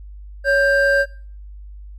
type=tone pair together; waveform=triangle; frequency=559 / 1582.6 Hz; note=C#5 / G6; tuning=+14 / +16 cents; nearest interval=octave + tritone; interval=1802 cents; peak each=-14 dBFS; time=0.44-1.06 s; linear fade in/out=50 ms; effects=noise-tail reverb RT60 0.5 s tail -23 dB re dry + added 50 Hz sine -34 dBFS peak until 1.98 s